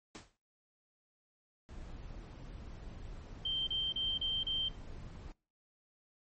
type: noise with exponential decay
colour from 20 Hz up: pink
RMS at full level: -44 dBFS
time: 0.15-0.37 s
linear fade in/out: 0 ms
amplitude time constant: 46 ms
type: noise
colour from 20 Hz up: brown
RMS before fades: -47 dBFS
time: 1.69-5.32 s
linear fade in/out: 0 ms
type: tone bursts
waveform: sine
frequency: 3136 Hz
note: G7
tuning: in tune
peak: -32 dBFS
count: 5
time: 3.45-4.686 s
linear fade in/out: 5 ms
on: 220 ms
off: 34 ms
effects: noise-tail reverb RT60 0.4 s tail -25 dB re dry + MP3 32 kbps